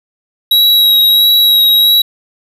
square tone with vibrato, 3855 Hz, B7, 43 cents flat, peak -6 dBFS, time 0.51-2.02 s, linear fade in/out 5 ms, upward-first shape sine, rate 1.5 Hz, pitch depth 16 cents each way, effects none

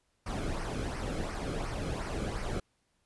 brown noise with flanger, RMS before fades -35 dBFS, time 0.26-2.6 s, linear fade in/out 5 ms, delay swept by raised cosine 0.27 to 1.11 ms, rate 2.8 Hz, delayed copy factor -0.6, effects pink hiss -75 dBFS RMS until 3.05 s + resampled to 24000 Hz

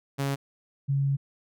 sawtooth / sine tone pair in turn, 138.59 / 138.59 Hz, C#3 / C#3, 0 / 0 cents, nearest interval unison, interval 0 cents, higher neither, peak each -22 dBFS, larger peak neither, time 0.18-0.36 / 0.88-1.17 s, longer second, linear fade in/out 20 ms, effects none

